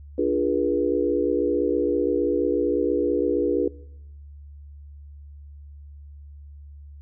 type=chord; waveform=sine; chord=D diminished seventh; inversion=none; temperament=equal with one note detuned; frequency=293.7 / 349.2 / 415.3 / 484 Hz; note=D4 / F4 / Ab4 / Cb5; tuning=0 / 0 / 0 / -35 cents; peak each=-25 dBFS; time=0.18-3.68 s; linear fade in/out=5 ms; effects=noise-tail reverb RT60 0.8 s tail -21 dB re dry + added 72 Hz sine -40 dBFS peak until 7.01 s